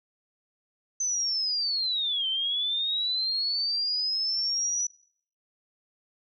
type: linear two-way sweep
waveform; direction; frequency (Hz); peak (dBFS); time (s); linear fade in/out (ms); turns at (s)
sine; down then up; 6170 to 3077 to 5930; -25; 1-4.87; 5; 2.28
effects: noise-tail reverb RT60 0.6 s tail -23 dB re dry